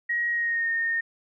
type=tone with pitch glide; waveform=sine; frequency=1894 to 1836.9 Hz; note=A#6 to A#6; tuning=+27 to -26 cents; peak=-23 dBFS; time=0.09-1.01 s; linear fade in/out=10 ms; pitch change=-53 cents; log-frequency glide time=0.3-0.69 s; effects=none